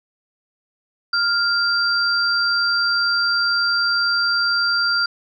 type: tone pair together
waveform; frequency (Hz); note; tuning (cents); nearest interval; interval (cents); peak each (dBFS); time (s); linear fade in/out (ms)
sine; 1400 / 4709; F6 / D8; +4 / +4; octave + major sixth; 2100; -18 / -20; 1.13-5.06; 5
effects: none